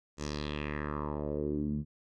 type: tone with low-pass filter sweep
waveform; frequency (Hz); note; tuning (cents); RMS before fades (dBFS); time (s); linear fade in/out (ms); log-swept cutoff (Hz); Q
10% pulse; 74.2; D2; +18; -35; 0.17-1.85; 50; 7200 to 170; 3.2
effects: none

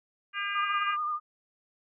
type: harmonic tone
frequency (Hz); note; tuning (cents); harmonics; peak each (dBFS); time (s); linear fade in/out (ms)
402.8; G4; +47; 3 / 4 / 5 / 6 / 7; -35 / -34 / -39 / -37 / -38; 0.33-0.97; 50
type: tone with vibrato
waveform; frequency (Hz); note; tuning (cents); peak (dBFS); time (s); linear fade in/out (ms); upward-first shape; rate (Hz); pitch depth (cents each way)
sine; 1213; D#6; -44; -28; 0.53-1.2; 50; sine; 11; 32
effects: none

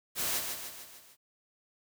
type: noise with echo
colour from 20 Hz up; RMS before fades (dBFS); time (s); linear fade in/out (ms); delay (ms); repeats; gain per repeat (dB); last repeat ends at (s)
white; -32; 0.15-0.42; 50; 150; 5; -5; 1.17
effects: none

